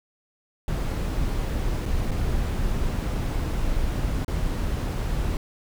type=noise with dropouts; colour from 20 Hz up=brown; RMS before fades=-25 dBFS; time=0.68-5.37 s; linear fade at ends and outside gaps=1 ms; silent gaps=1.857-1.861 / 2.109-2.115 / 4.247-4.28 s; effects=none